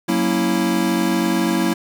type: chord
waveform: square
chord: F# dominant seventh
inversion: none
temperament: equal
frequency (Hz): 185 / 233.1 / 277.2 / 329.6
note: F#3 / A#3 / C#4 / E4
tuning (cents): 0 / 0 / 0 / 0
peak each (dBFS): -23 / -23 / -26 / -21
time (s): 0.08-1.74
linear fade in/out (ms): 10
effects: 8-bit